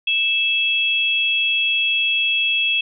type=tone pair together; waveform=sine; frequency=2634 / 3310 Hz; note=E7 / G#7; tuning=-2 / -6 cents; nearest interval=major third; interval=396 cents; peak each=-18 / -20 dBFS; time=0.07-2.81 s; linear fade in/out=5 ms; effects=none